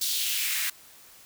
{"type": "noise with high-pass filter sweep", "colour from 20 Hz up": "white", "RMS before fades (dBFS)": -28, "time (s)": [0.01, 0.7], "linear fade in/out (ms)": 5, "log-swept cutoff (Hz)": [4200, 1700], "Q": 2.2, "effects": ["white hiss -52 dBFS RMS until 1.25 s"]}